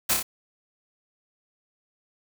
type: noise with echo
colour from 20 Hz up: white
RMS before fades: -22 dBFS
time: 0.09-0.14 s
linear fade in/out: 10 ms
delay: 30 ms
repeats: 3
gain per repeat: -3 dB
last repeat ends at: 0.23 s
effects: none